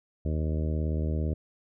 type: harmonic tone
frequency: 77.78 Hz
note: D#2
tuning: in tune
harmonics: 1 / 2 / 3 / 4 / 5 / 6 / 7 / 8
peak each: -27 / -33 / -37 / -39 / -41 / -43 / -44 / -45 dBFS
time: 0.25-1.34 s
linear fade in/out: 5 ms
effects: none